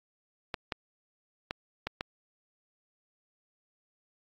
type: clicks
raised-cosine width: 0.3 ms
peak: -16 dBFS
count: 5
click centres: 0.542 / 0.722 / 1.509 / 1.87 / 2.009 s
effects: AAC 64 kbps